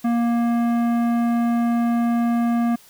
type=tone with tanh clipping; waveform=triangle; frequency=235.3 Hz; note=A#3; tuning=16 cents sharp; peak=-19 dBFS; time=0.04-2.76 s; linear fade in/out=10 ms; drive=18 dB; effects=white hiss -50 dBFS RMS until 2.89 s